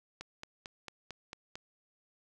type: click train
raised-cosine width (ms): 0.2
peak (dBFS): -25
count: 7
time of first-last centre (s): 0.21-1.555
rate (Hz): 4.46
effects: none